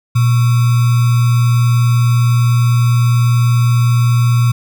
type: tone with sample-and-hold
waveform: sine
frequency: 119.7 Hz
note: A#2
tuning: 46 cents sharp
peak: -8 dBFS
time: 0.15-4.52 s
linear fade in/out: 10 ms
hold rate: 1225 Hz
effects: none